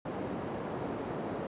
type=band-pass noise; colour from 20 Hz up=white; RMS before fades=-37 dBFS; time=0.05-1.47 s; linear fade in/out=5 ms; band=120 to 550 Hz; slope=12 dB/octave; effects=resampled to 8000 Hz